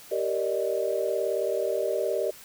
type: chord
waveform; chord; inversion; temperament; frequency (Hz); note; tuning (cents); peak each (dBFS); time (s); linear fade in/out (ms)
sine; Eb major seventh; first; just; 388.9 / 466.7 / 583.4 / 622.3; G4 / Bb4 / D5 / Eb5; -14 / +2 / -12 / 0; -30; 0.11-2.31; 10
effects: white hiss -48 dBFS RMS until 2.44 s